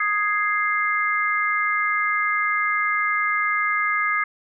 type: chord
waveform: sine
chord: Ab major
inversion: second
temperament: equal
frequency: 1244.5 / 1661.2 / 2093 Hz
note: Eb6 / Ab6 / C7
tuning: 0 / 0 / 0 cents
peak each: -23 / -25 / -23 dBFS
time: 0-4.24 s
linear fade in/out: 5 ms
effects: none